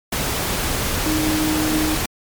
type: tone in noise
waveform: sine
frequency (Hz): 310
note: D#4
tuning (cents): -6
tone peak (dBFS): -19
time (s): 1.06-1.95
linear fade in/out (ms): 5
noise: pink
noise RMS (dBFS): -22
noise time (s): 0.12-2.06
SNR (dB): 0
effects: MP3 96 kbps